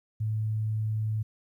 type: tone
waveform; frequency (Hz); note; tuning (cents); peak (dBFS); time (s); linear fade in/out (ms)
sine; 108.7; A2; -21; -26; 0.2-1.23; 10
effects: 11-bit